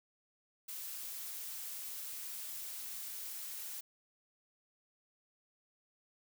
blue noise, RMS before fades -44 dBFS, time 0.68-3.81 s, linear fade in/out 10 ms, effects none

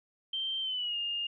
sine tone with pitch glide, 3136 to 2826 Hz, G7 to F7, 0 to +20 cents, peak -31 dBFS, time 0.33-1.27 s, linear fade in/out 5 ms, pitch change -180 cents, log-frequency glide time 0.61-0.97 s, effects none

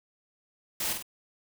white noise with echo, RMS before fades -31 dBFS, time 0.8-0.93 s, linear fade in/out 5 ms, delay 48 ms, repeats 2, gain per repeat -5 dB, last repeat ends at 1.026 s, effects none

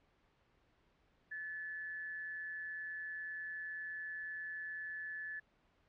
sine tone with amplitude modulation, 1731 Hz, A6, 29 cents flat, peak -39 dBFS, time 1.31-5.4 s, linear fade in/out 10 ms, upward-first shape sine, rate 170 Hz, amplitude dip 40%, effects pink hiss -73 dBFS RMS until 5.88 s + low-pass 3000 Hz 12 dB/octave

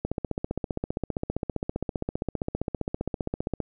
click train, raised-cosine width 2 ms, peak -14 dBFS, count 55, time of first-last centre 0.05-3.603 s, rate 15.2 Hz, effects none

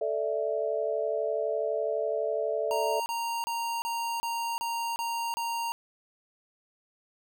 sine chord, A suspended fourth, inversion none, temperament equal, 440 / 587.3 / 659.3 Hz, A4 / D5 / E5, 0 / 0 / 0 cents, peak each -31 dBFS, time 0.01-3 s, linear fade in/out 5 ms
square tone bursts, 929 Hz, A#5, 6 cents flat, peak -30 dBFS, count 8, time 2.71-5.72 s, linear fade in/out 0 ms, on 350 ms, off 30 ms
effects none

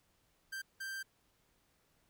45% pulse tone bursts at uneven times, 1572 Hz, G6, 4 cents sharp, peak -40 dBFS, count 2, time 0.52-0.62 / 0.8-1.03 s, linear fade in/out 10 ms, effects pink hiss -74 dBFS RMS until 2.09 s

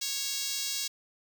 5% pulse tone with high-pass filter, 552 Hz, C#5, 7 cents flat, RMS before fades -33 dBFS, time 0.01-0.88 s, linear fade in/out 10 ms, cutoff 4300 Hz, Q 0.66, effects none

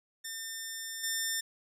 10% pulse tone with level steps, 1800 Hz, A6, 39 cents sharp, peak -29 / -22 dBFS, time 0.24-1.41 s, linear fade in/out 10 ms, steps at 1.03 s, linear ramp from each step 10 ms, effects none

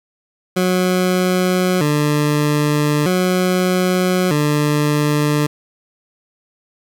20% pulse tone with vibrato, 164.81 Hz, E3, in tune, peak -9 dBFS, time 0.56-5.47 s, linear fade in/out 10 ms, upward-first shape square, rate 0.4 Hz, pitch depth 180 cents each way, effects none

